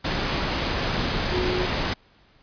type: tone in noise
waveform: sine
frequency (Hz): 364.1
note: F#4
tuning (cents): -28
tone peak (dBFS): -25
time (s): 1.32-1.66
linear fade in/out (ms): 10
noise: pink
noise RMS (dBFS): -25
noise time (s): 0.04-1.94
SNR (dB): -3
effects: pink hiss -58 dBFS RMS until 2.42 s + resampled to 11025 Hz